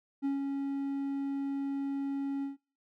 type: tone with ADSR envelope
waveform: triangle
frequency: 276.8 Hz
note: C#4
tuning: 2 cents flat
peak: -25 dBFS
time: 0.22-2.57 s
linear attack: 31 ms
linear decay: 140 ms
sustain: -4 dB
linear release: 140 ms
effects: noise-tail reverb RT60 0.3 s tail -17 dB re dry